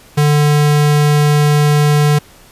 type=tone; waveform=square; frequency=148 Hz; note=D3; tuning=14 cents sharp; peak=-9 dBFS; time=0.17-2.19 s; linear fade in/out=10 ms; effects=pink hiss -43 dBFS RMS until 2.51 s + resampled to 32000 Hz